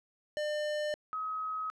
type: tone pair in turn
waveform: square / sine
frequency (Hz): 600 / 1271.4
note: D5 / D#6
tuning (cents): +37 / +37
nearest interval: octave + minor second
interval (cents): 1300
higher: second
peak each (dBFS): -32 / -33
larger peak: first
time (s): 0.37-0.94 / 1.13-1.7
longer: neither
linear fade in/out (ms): 0
effects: low-pass 6000 Hz 12 dB/octave